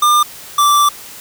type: tone pair in turn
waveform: square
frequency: 1200 / 1168.5 Hz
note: D6 / D6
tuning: +37 / -9 cents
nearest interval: unison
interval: 46 cents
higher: first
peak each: -9 dBFS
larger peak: neither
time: 0.02-0.23 / 0.58-0.89 s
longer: second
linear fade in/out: 5 ms
effects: white hiss -34 dBFS RMS until 1.2 s